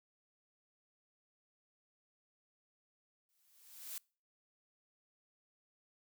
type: noise with exponential growth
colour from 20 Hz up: blue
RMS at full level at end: -42 dBFS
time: 3.29-3.98 s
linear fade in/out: 1 ms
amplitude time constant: 150 ms
effects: noise-tail reverb RT60 0.4 s tail -26 dB re dry